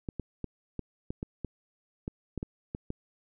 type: clicks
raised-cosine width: 3 ms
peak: -21 dBFS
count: 12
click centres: 0.088 / 0.197 / 0.443 / 0.793 / 1.105 / 1.229 / 1.447 / 2.079 / 2.377 / 2.429 / 2.749 / 2.904 s
effects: none